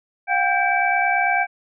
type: tone cluster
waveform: sine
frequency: 717 / 786 / 1581 / 2307 Hz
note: F5 / G5 / G6 / D7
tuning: +45 / +4 / +14 / -31 cents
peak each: -22 dBFS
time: 0.27-1.47 s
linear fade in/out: 50 ms
effects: none